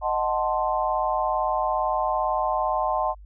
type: chord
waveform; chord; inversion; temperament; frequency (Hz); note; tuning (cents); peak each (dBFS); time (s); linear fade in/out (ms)
sine; D# diminished seventh; none; equal; 622.3 / 740 / 880 / 1046.5; D#5 / F#5 / A5 / C6; 0 / 0 / 0 / 0; -27; 0.01-3.15; 50
effects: added 50 Hz sine -42 dBFS peak until 3.25 s